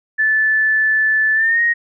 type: tone with pitch glide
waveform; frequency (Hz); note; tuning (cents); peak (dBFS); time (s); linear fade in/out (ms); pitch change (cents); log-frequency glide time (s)
sine; 1747 to 1872.4; A6 to A#6; -13 to +7; -12; 0.18-1.74; 20; +120; 1.34-1.61
effects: none